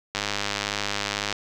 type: click train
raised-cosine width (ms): 0.2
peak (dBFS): -8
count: 121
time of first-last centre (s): 0.15-1.326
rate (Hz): 102
effects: none